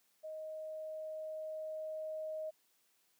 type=tone with level ramp; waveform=sine; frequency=626 Hz; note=D#5; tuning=10 cents sharp; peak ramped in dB=-42 to -38 dBFS; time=0.23-2.51 s; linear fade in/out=20 ms; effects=white hiss -74 dBFS RMS until 3.19 s + high-pass 150 Hz 12 dB/octave